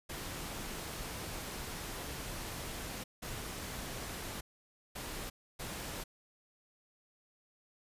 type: noise bursts at uneven times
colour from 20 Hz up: pink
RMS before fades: -42 dBFS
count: 4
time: 0.09-3.04 / 3.22-4.41 / 4.95-5.3 / 5.59-6.04 s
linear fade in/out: 10 ms
effects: resampled to 32000 Hz